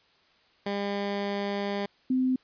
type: tone pair in turn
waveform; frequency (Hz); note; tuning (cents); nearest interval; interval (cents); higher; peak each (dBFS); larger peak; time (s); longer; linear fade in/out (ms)
15% pulse / sine; 201.2 / 257.4; G3 / C4; +45 / -28; major third; 427; second; -22 / -22; neither; 0.66-1.86 / 2.1-2.36; first; 5
effects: white hiss -63 dBFS RMS until 2.43 s + resampled to 11025 Hz